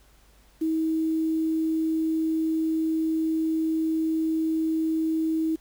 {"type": "tone with quantisation", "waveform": "sine", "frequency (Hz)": 320, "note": "D#4", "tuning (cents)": 49, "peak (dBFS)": -22, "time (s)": [0.61, 5.56], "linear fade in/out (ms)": 10, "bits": 8, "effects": ["added 50 Hz sine -57 dBFS peak until 5.6 s", "pink hiss -60 dBFS RMS until 5.6 s"]}